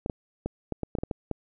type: clicks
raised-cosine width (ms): 2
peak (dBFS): -16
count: 10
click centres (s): 0.061 / 0.098 / 0.46 / 0.723 / 0.833 / 0.952 / 0.986 / 1.035 / 1.112 / 1.313
effects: none